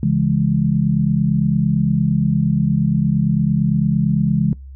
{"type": "chord", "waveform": "sine", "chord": "C# minor", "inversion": "none", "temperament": "equal with one note detuned", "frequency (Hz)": [138.59, 167.31, 207.7], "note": ["C#3", "E3", "G#3"], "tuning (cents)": [0, 26, 0], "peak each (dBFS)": -18, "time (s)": [0.03, 4.53], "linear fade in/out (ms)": 2, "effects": ["noise-tail reverb RT60 0.2 s tail -25 dB re dry", "added 67 Hz sine -33 dBFS peak until 4.75 s"]}